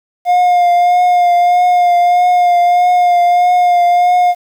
triangle tone with vibrato, 710 Hz, F5, 28 cents sharp, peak -5 dBFS, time 0.25-4.35 s, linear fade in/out 50 ms, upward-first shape triangle, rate 1.6 Hz, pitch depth 25 cents each way, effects 7-bit

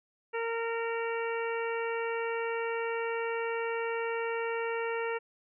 harmonic tone, 460 Hz, A#4, 23 cents flat, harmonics 1 / 2 / 3 / 4 / 5 / 6, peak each -32 / -38 / -40 / -41 / -42 / -44 dBFS, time 0.33-5.19 s, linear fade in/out 20 ms, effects none

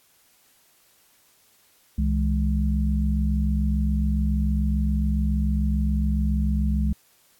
sine tone cluster, 67 / 162 / 209 Hz, C2 / E3 / G#3, +42 / -30 / +11 cents, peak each -21 / -29 / -26 dBFS, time 1.98-6.93 s, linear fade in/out 5 ms, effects white hiss -60 dBFS RMS until 7.39 s + AAC 64 kbps

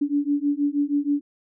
sine beating tone pair, 285 / 291.3 Hz, C#4 / D4, +48 / -14 cents, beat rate 6.3 Hz, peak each -23 dBFS, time 0.01-1.21 s, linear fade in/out 10 ms, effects none

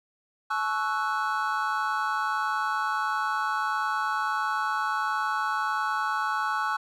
triangle chord, F# minor seventh, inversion first, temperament equal with one note detuned, 857.9 / 1108.7 / 1318.5 / 1480 Hz, A5 / C#6 / E6 / F#6, -44 / 0 / 0 / 0 cents, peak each -29 dBFS, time 0.5-6.77 s, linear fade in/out 10 ms, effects none

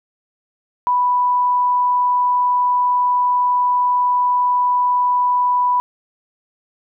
sine tone, 987.8 Hz, B5, in tune, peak -13 dBFS, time 0.87-5.8 s, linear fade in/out 0 ms, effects none

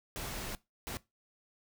pink noise bursts at uneven times, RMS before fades -40 dBFS, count 2, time 0.16-0.55 / 0.87-0.97 s, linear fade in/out 0 ms, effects noise-tail reverb RT60 0.2 s tail -19 dB re dry

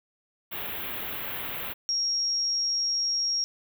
white band-stop noise, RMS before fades -34 dBFS, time 0.51-1.74 s, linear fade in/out 20 ms, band 3500 to 13000 Hz, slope 48 dB/octave
sine tone, 5588 Hz, F8, in tune, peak -24 dBFS, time 1.89-3.44 s, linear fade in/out 0 ms
effects none

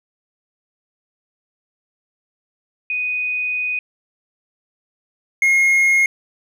sine / triangle tone pair in turn, 2489 / 2150 Hz, D#7 / C7, 0 / +47 cents, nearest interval minor third, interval 253 cents, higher first, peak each -19 / -10 dBFS, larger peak second, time 2.9-3.79 / 5.42-6.06 s, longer first, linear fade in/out 2 ms, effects none

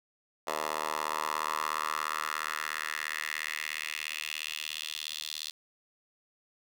10% pulse tone with high-pass filter sweep, 77 Hz, D#2, 17 cents flat, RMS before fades -35 dBFS, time 0.47-5.51 s, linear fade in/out 5 ms, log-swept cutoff 730 to 3900 Hz, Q 2.9, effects none

